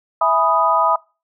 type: chord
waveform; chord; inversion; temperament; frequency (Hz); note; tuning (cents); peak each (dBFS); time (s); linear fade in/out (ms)
sine; E major seventh; none; equal; 659.3 / 830.6 / 987.8 / 1244.5; E5 / G#5 / B5 / D#6; 0 / 0 / 0 / 0; -19 / -22 / -17 / -17; 0.21-0.96; 5
effects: noise-tail reverb RT60 0.3 s tail -23 dB re dry